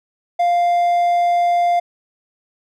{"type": "tone", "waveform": "triangle", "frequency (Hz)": 698.5, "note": "F5", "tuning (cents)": 0, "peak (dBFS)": -11, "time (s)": [0.39, 1.8], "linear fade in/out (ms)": 10, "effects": []}